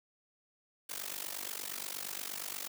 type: noise with amplitude modulation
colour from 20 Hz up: white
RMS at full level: -37 dBFS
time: 0.89-2.68 s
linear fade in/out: 10 ms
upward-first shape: sine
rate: 48.5 Hz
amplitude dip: 90%
effects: high-pass 200 Hz 12 dB/octave